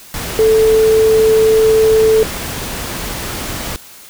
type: tone in noise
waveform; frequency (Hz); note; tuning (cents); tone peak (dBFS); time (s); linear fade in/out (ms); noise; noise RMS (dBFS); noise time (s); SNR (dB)
sine; 440; A4; 0; -7; 0.39-2.23; 0; pink; -23; 0.14-3.76; +13
effects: white hiss -38 dBFS RMS until 4.09 s